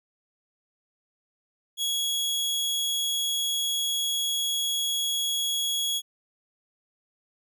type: tone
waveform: sawtooth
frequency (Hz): 3336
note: G#7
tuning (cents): +7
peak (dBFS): -22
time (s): 1.77-6.02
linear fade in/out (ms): 50
effects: none